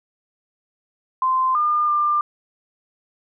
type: tone with pitch steps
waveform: sine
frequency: 1038 / 1207 / 1194 Hz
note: C6 / D6 / D6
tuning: -14 / +47 / +28 cents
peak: -16 dBFS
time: 1.22-2.21 s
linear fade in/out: 2 ms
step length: 330 ms
effects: none